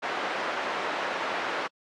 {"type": "band-pass noise", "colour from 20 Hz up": "white", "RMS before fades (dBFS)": -31, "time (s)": [0.02, 1.68], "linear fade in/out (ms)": 20, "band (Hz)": [410, 1500], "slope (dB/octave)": 12, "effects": ["low-pass 6000 Hz 12 dB/octave", "AAC 64 kbps"]}